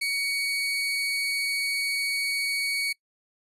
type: tone pair together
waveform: 30% pulse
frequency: 2243 / 4234 Hz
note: C#7 / C8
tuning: +20 / +20 cents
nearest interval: major seventh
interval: 1100 cents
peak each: -23 / -35 dBFS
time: 0.01-2.93 s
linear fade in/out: 10 ms
effects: noise-tail reverb RT60 0.1 s tail -23 dB re dry + resampled to 32000 Hz